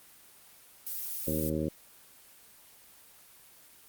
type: noise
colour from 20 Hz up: violet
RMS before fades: -36 dBFS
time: 0.86-1.5 s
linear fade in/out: 10 ms
type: harmonic tone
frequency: 77.78 Hz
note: D#2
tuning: in tune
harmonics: 1 / 2 / 3 / 4 / 5 / 6 / 7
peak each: -38 / -35 / -35 / -34 / -38 / -40 / -37 dBFS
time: 1.27-1.69 s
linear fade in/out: 5 ms
effects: white hiss -56 dBFS RMS until 3.88 s + Opus 24 kbps